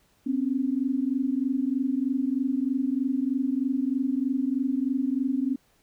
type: tone pair together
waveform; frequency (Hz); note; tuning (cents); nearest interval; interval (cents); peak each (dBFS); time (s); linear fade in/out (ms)
sine; 254 / 277.2; B3 / C#4; +49 / 0; major second; 151; -26; 0.26-5.56; 10
effects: pink hiss -65 dBFS RMS until 5.82 s